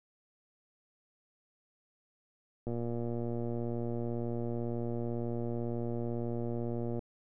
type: click train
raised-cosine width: 2 ms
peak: -24 dBFS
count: 511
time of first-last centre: 2.67-6.992 s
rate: 118 Hz
effects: none

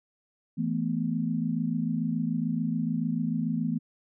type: chord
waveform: sine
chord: E suspended fourth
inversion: none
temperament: equal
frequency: 164.81 / 220 / 246.9 Hz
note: E3 / A3 / B3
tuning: 0 / 0 / 0 cents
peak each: -30 dBFS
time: 0.57-3.79 s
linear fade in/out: 20 ms
effects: none

